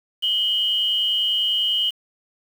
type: tone pair together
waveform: sine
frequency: 2920 / 3130 Hz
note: F#7 / G7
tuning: -24 / -3 cents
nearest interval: minor second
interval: 121 cents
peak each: -21 dBFS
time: 0.22-1.91 s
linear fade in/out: 20 ms
effects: 7-bit